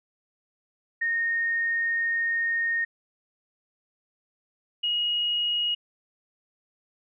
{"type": "tone pair in turn", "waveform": "sine", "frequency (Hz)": [1847, 2887], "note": ["A#6", "F#7"], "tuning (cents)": [-16, -43], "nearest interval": "minor sixth", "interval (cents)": 773, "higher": "second", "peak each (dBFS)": -23, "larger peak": "neither", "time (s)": [[1.01, 2.85], [4.83, 5.75]], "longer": "first", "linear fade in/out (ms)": 10, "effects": []}